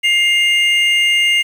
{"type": "tone pair together", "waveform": "triangle", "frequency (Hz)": [2113, 2821], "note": ["C7", "F7"], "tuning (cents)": [16, 17], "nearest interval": "perfect fourth", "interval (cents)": 501, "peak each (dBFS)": -12, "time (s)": [0.03, 1.43], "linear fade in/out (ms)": 20, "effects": ["7-bit"]}